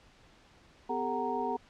sine tone cluster, 251.4 / 401.4 / 449.5 / 745 / 931 Hz, B3 / G4 / A4 / F#5 / A#5, +31 / +41 / +37 / +12 / -2 cents, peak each -38 / -37 / -38 / -36 / -34 dBFS, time 0.89-1.57 s, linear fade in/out 10 ms, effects pink hiss -60 dBFS RMS until 1.69 s + low-pass 5000 Hz 12 dB/octave

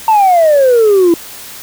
sine exponential sweep, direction down, 907 to 329.6 Hz, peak -3 dBFS, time 0.08-1.14 s, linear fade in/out 2 ms, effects tanh soft clip ceiling -3 dBFS + white hiss -30 dBFS RMS until 1.62 s

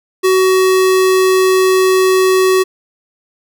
square tone, 375 Hz, F#4, 23 cents sharp, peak -9 dBFS, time 0.23-2.64 s, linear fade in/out 20 ms, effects none

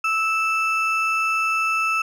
triangle ring-modulated tone, 1975.5 Hz, B6, in tune, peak -14 dBFS, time 0.04-2.02 s, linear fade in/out 5 ms, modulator 666 Hz, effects none

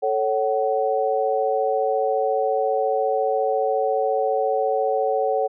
sine chord, F# minor, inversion first, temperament equal with one note detuned, 440 / 554.4 / 753.8 Hz, A4 / C#5 / F#5, 0 / 0 / +32 cents, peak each -23 dBFS, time 0.02-5.48 s, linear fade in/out 20 ms, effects none

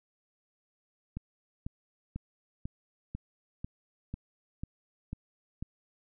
click train, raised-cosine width 5 ms, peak -24 dBFS, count 10, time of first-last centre 1.17-5.625 s, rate 2.02 Hz, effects none

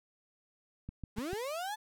click train, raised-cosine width 5 ms, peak -29 dBFS, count 4, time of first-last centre 0.89-1.332 s, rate 6.79 Hz
35% pulse linear sweep, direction up, 194.3 to 880 Hz, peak -34 dBFS, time 1.16-1.76 s, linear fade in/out 20 ms
effects none

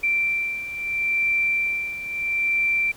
sine beating tone pair, 2349 / 2349.76 Hz, D7 / D7, 0 / 0 cents, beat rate 0.76 Hz, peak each -27 / -22 dBFS, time 0.03-2.92 s, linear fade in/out 10 ms, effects pink hiss -47 dBFS RMS until 2.96 s

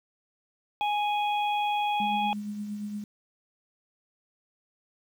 harmonic tone, 830.6 Hz, G#5, in tune, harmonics 1 / 3 / 4, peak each -25 / -35 / -37 dBFS, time 0.81-2.33 s, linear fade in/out 0 ms
sine tone with tremolo, 207.7 Hz, G#3, in tune, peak -30 dBFS, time 2-3.04 s, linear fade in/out 2 ms, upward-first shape triangle, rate 8.6 Hz, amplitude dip 45%
effects 9-bit

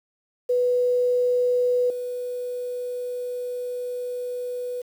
sine tone with level steps, 493.9 Hz, B4, in tune, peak -18 / -27 dBFS, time 0.49-4.82 s, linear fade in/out 10 ms, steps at 1.9 s, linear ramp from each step 2 ms, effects 8-bit

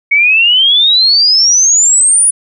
sine exponential sweep, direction up, 2217 to 9920 Hz, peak -5 dBFS, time 0.11-2.31 s, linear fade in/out 10 ms, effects none

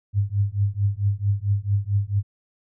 sine tone with tremolo, 101 Hz, G#2, 48 cents flat, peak -15 dBFS, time 0.13-2.23 s, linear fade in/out 50 ms, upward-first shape triangle, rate 4.5 Hz, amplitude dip 100%, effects none

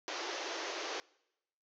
pink band-pass noise, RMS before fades -40 dBFS, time 0.08-1 s, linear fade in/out 0 ms, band 310 to 6500 Hz, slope 96 dB/octave, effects noise-tail reverb RT60 0.9 s tail -25 dB re dry

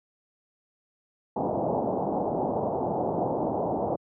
white low-pass noise, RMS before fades -27 dBFS, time 1.36-3.96 s, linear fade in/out 5 ms, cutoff 850 Hz, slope 48 dB/octave, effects high-pass 150 Hz 12 dB/octave

